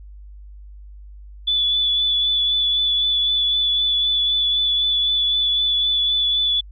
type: tone with vibrato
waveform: sine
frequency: 3457 Hz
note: A7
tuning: 31 cents flat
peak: -16 dBFS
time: 1.47-6.61 s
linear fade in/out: 10 ms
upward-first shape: triangle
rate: 3.9 Hz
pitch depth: 22 cents each way
effects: added 50 Hz sine -37 dBFS peak until 6.71 s